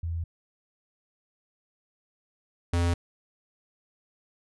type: tone pair in turn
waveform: sine / square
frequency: 83.5 / 86.1 Hz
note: E2 / F2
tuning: +23 / -24 cents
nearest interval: minor second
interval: 53 cents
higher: second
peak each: -28 / -23 dBFS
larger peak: second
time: 0.03-0.24 / 2.73-2.94 s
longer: neither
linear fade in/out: 5 ms
effects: resampled to 24000 Hz